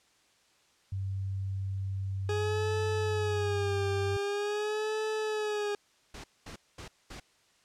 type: tone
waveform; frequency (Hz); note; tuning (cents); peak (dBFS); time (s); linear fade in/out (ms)
sine; 96.7; G2; -23; -31; 0.92-4.17; 5
type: tone with vibrato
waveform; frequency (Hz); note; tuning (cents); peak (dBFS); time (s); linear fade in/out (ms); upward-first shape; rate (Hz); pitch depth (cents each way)
40% pulse; 415.3; G#4; 0; -29; 2.29-5.75; 2; sine; 0.45; 75
type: noise bursts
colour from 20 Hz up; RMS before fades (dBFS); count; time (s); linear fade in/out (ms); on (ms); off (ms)
pink; -44; 4; 6.14-7.2; 5; 100; 220
effects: white hiss -66 dBFS RMS until 7.64 s + low-pass 7000 Hz 12 dB/octave